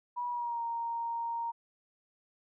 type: tone with pitch glide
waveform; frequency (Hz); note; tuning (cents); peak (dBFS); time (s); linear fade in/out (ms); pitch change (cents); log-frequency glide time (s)
sine; 971 to 930.4; B5 to A#5; -30 to -4; -32; 0.16-1.52; 20; -74; 0.29-0.62
effects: none